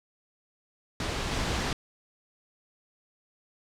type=noise with level steps; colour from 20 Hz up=pink; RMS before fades=-31 / -29 dBFS; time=1-1.73 s; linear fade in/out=2 ms; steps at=1.31 s; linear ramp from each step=2 ms; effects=low-pass 6000 Hz 12 dB/octave